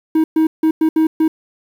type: tone bursts at uneven times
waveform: triangle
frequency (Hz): 317.3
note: D#4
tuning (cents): +34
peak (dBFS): -8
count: 6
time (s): 0.15-0.24 / 0.36-0.47 / 0.63-0.71 / 0.81-0.89 / 0.96-1.07 / 1.2-1.28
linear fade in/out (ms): 5
effects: 7-bit